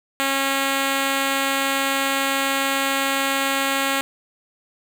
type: tone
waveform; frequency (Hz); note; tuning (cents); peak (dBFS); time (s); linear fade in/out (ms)
5% pulse; 272.9; C#4; -27; -8; 0.2-4.01; 0
effects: none